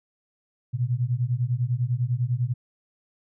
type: beating tone pair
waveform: sine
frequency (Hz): 118 / 128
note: A#2 / C3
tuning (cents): +22 / -38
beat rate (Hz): 10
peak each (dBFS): -25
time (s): 0.73-2.54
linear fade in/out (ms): 20
effects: none